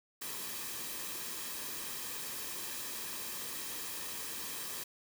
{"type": "noise with comb filter", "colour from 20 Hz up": "white", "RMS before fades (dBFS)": -41, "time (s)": [0.21, 4.84], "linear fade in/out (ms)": 10, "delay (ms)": 1.4, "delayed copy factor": -0.5, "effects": []}